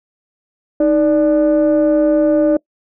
sine tone pair together, 311.1 / 587.3 Hz, D#4 / D5, 0 / 0 cents, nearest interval major seventh, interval 1100 cents, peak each -11 dBFS, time 0.8-2.57 s, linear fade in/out 5 ms, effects noise-tail reverb RT60 0.1 s tail -24 dB re dry + tanh soft clip ceiling -6 dBFS

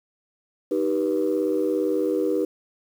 sine chord, Eb augmented, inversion none, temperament just, 311.1 / 388.9 / 486.1 Hz, Eb4 / G4 / B4, 0 / -14 / -28 cents, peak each -24 dBFS, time 0.71-2.45 s, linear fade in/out 5 ms, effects tanh soft clip ceiling -13 dBFS + 8-bit

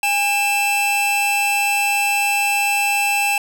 45% pulse tone pair together, 809 / 2653 Hz, G#5 / E7, -46 / +10 cents, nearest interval octave + major sixth, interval 2056 cents, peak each -20 / -18 dBFS, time 0.03-3.38 s, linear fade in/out 2 ms, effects none

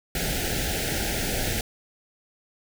pink band-stop noise, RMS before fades -27 dBFS, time 0.15-1.61 s, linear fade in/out 2 ms, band 850 to 1400 Hz, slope 96 dB/octave, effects none

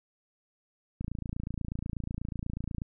click train, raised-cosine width 5 ms, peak -22 dBFS, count 52, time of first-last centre 1.01-2.819 s, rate 28.2 Hz, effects none

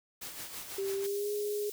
white noise with tremolo, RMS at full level -41 dBFS, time 0.21-1.07 s, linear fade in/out 10 ms, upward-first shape sine, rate 6.1 Hz, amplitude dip 50%
sine tone with pitch glide, 392 to 415.3 Hz, G4 to G#4, 0 to 0 cents, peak -31 dBFS, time 0.78-1.7 s, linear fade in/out 5 ms, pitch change +100 cents, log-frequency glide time 0.96-1.31 s
white high-pass noise, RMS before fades -44 dBFS, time 1.04-1.72 s, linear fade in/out 0 ms, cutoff 4400 Hz, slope 12 dB/octave
effects none

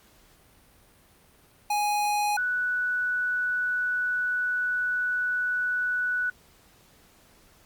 square / sine tone pair in turn, 830.6 / 1480 Hz, G#5 / F#6, 0 / 0 cents, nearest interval minor seventh, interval 1000 cents, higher second, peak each -24 dBFS, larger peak neither, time 1.7-2.37 / 2.37-6.3 s, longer second, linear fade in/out 5 ms, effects pink hiss -58 dBFS RMS until 7.65 s + Opus 48 kbps

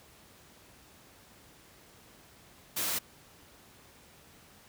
white noise, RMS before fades -32 dBFS, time 2.76-2.99 s, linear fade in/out 10 ms, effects pink hiss -57 dBFS RMS until 4.68 s + high-pass 60 Hz 12 dB/octave

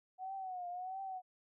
sine tone with vibrato, 740 Hz, F#5, in tune, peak -40 dBFS, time 0.18-1.22 s, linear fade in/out 50 ms, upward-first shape triangle, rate 1.5 Hz, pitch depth 95 cents each way, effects none

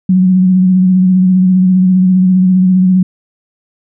sine tone with vibrato, 185 Hz, F#3, in tune, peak -5 dBFS, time 0.09-3.03 s, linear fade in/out 5 ms, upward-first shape sine, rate 15 Hz, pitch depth 32 cents each way, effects none

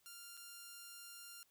5% pulse tone with dropouts, 1396 Hz, F6, 1 cent flat, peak -40 dBFS, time 0.06-1.43 s, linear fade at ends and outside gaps 0 ms, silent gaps 0.369-0.374 s, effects white hiss -75 dBFS RMS until 1.5 s

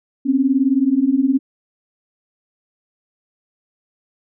sine beating tone pair, 256.4 / 275.4 Hz, C4 / C#4, -35 / -11 cents, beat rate 19 Hz, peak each -17 / -15 dBFS, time 0.25-1.39 s, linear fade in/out 20 ms, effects none

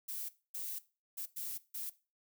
violet noise bursts at uneven times, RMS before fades -41 dBFS, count 5, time 0.08-0.29 / 0.54-0.79 / 1.17-1.26 / 1.36-1.58 / 1.74-1.9 s, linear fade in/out 10 ms, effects noise-tail reverb RT60 0.3 s tail -17 dB re dry

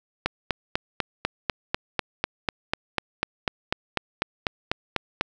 click train, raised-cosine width 0.3 ms, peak -6 dBFS, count 21, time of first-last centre 0.26-5.21 s, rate 4.04 Hz, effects none

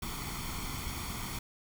pink noise with comb filter, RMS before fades -38 dBFS, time 0.02-1.39 s, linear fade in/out 5 ms, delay 0.9 ms, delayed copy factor +0.7, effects none

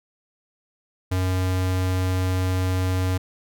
square tone, 92.5 Hz, F#2, in tune, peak -21 dBFS, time 1.11-3.18 s, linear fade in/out 10 ms, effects none

